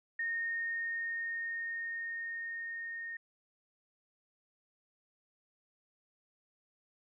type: tone with level ramp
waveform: sine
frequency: 1844 Hz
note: A#6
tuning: 19 cents flat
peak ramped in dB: -32 to -39 dBFS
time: 0.19-3.17 s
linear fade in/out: 5 ms
effects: none